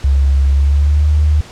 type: tone with pitch glide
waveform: sine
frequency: 68.7 to 75.35 Hz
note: C#2 to D2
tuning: -15 to +45 cents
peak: -8 dBFS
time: 0.04-1.41 s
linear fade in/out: 5 ms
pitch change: +160 cents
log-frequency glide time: 0.5-1.09 s
effects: pink hiss -36 dBFS RMS until 1.51 s + low-pass 7000 Hz 12 dB/octave